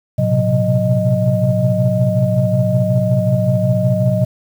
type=tone cluster; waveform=sine; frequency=111.7 / 125.3 / 130.7 / 182.5 / 619 Hz; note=A2 / B2 / C3 / F#3 / D#5; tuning=+27 / +25 / -1 / -24 / -9 cents; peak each=-18 dBFS; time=0.18-4.25 s; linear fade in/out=10 ms; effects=tanh soft clip ceiling -1 dBFS + 7-bit